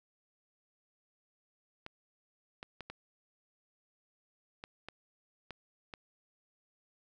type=clicks; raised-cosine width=0.3 ms; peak=-27 dBFS; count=8; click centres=1.864 / 2.629 / 2.807 / 2.9 / 4.639 / 4.886 / 5.507 / 5.938 s; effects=none